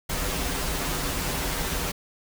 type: noise with comb filter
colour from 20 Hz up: pink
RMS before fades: -28 dBFS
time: 0.09-1.92 s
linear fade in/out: 10 ms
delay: 9.2 ms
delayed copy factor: -0.75
effects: none